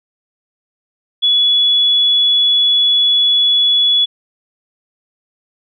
sine tone, 3400 Hz, G#7, 40 cents sharp, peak -9 dBFS, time 1.22-4.06 s, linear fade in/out 20 ms, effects none

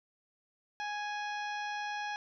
harmonic tone with a mistuned harmonic, 830.6 Hz, G#5, in tune, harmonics 1 / 2 / 3 / 4 / 5 / 6 / 7, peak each -37 / -40 / -45 / -49 / -53 / -53 / -56 dBFS, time 0.8-2.16 s, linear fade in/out 0 ms, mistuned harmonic 6, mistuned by +67 cents, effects none

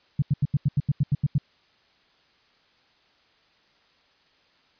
sine tone bursts, 142.1 Hz, C#3, 43 cents sharp, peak -17 dBFS, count 11, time 0.19-1.382 s, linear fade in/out 5 ms, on 32 ms, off 84 ms, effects white hiss -62 dBFS RMS until 4.79 s + resampled to 11025 Hz

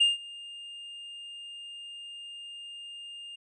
triangle tone with ADSR envelope, 2815 Hz, F7, 13 cents sharp, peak -16 dBFS, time 0-3.36 s, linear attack 12 ms, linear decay 160 ms, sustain -23 dB, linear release 10 ms, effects resampled to 22050 Hz

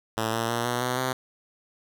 5% pulse tone with pitch steps, 111.2 / 114.59 / 118.08 / 121.69 / 125.4 / 129.22 Hz, A2 / A#2 / A#2 / B2 / B2 / C3, +19 / -29 / +23 / -25 / +27 / -21 cents, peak -14 dBFS, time 0.17-1.13 s, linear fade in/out 5 ms, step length 160 ms, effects none

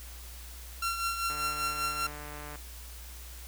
sawtooth tone with tremolo, 1366 Hz, F6, 39 cents flat, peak -24 dBFS, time 0.82-2.07 s, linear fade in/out 5 ms, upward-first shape triangle, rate 5.1 Hz, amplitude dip 60%
click train, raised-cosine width 0.5 ms, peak -29 dBFS, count 187, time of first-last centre 1.3-2.557 s, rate 148 Hz
effects added 60 Hz sine -44 dBFS peak until 3.47 s + white hiss -49 dBFS RMS until 3.47 s

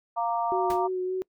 sine chord, Bb major, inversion second, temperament equal with one note detuned, 698.5 / 929.1 / 1174.7 Hz, F5 / Bb5 / D6, 0 / -6 / 0 cents, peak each -28 / -28 / -33 dBFS, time 0.16-0.88 s, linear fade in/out 20 ms
sine tone with vibrato, 370 Hz, F#4, in tune, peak -26 dBFS, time 0.52-1.22 s, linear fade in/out 0 ms, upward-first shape sine, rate 3.5 Hz, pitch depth 18 cents each way
pink noise with exponential decay, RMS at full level -34 dBFS, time 0.7-0.83 s, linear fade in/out 2 ms, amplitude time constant 28 ms
effects noise-tail reverb RT60 0.1 s tail -25 dB re dry

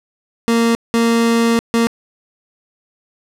30% pulse tone bursts at uneven times, 231.3 Hz, A#3, 13 cents flat, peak -9 dBFS, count 3, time 0.48-0.75 / 0.94-1.59 / 1.74-1.87 s, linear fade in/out 0 ms, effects low-pass 11000 Hz 12 dB/octave

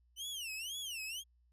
sawtooth tone with vibrato, 2937 Hz, F#7, 13 cents flat, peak -37 dBFS, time 0.16-1.24 s, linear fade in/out 50 ms, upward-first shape sine, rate 2 Hz, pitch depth 250 cents each way, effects added 60 Hz sine -67 dBFS peak until 1.52 s + resampled to 32000 Hz

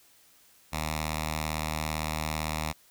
5% pulse tone with notch filter, 77.78 Hz, D#2, in tune, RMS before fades -32 dBFS, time 0.72-2.73 s, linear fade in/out 20 ms, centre 400 Hz, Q 0.55, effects white hiss -60 dBFS RMS until 2.9 s

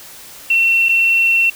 sine tone with dropouts, 2711 Hz, E7, 48 cents sharp, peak -10 dBFS, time 0.5-1.5 s, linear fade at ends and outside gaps 5 ms, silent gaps 0.886-0.891 s, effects white hiss -37 dBFS RMS until 1.55 s

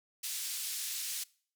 white band-pass noise, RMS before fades -38 dBFS, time 0.23-1.24 s, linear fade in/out 10 ms, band 3100 to 12000 Hz, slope 12 dB/octave, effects noise-tail reverb RT60 0.5 s tail -23 dB re dry

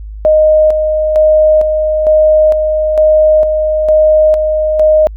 sine tone with tremolo, 619 Hz, D#5, 9 cents flat, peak -4 dBFS, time 0.25-5.07 s, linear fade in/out 0 ms, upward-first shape square, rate 1.1 Hz, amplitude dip 45%, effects added 52 Hz sine -23 dBFS peak until 5.16 s

